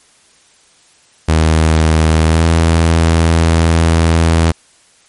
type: tone with pitch glide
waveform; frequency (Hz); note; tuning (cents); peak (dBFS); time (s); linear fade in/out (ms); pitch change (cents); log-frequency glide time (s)
sawtooth; 79.5 to 82.35; D#2 to E2; +38 to -1; -4; 1.28-4.52; 10; +61; 2.26-2.43
effects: white hiss -49 dBFS RMS until 5.08 s + MP3 48 kbps